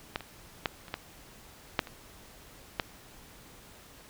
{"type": "clicks", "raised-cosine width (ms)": 0.3, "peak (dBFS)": [-14, -26, -11, -29, -16, -8, -27, -11], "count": 8, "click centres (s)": [0.159, 0.207, 0.658, 0.882, 0.941, 1.792, 1.872, 2.798], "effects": ["pink hiss -53 dBFS RMS until 4.09 s"]}